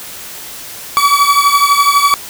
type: beating tone pair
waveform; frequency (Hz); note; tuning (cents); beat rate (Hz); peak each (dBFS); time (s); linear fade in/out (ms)
40% pulse; 1135 / 1147; C#6 / D6; +41 / -41; 12; -10; 0.97-2.14; 0
effects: white hiss -29 dBFS RMS until 2.29 s